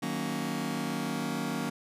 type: chord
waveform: sawtooth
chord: D# minor seventh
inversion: none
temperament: just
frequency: 155.56 / 186.68 / 233.3 / 280 Hz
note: D#3 / F#3 / A#3 / C#4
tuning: 0 / +16 / +2 / +18 cents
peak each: -34 / -33 / -30 / -32 dBFS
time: 0.02-1.7 s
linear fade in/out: 10 ms
effects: resampled to 32000 Hz